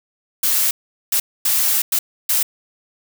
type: noise bursts at uneven times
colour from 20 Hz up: blue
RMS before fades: -17 dBFS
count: 5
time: 0.43-0.71 / 1.12-1.2 / 1.45-1.82 / 1.92-1.99 / 2.29-2.43 s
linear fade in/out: 5 ms
effects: none